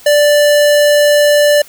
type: tone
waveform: square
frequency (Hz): 587.3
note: D5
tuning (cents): 0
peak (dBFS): -7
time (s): 0.06-1.62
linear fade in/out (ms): 5
effects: white hiss -39 dBFS RMS until 1.68 s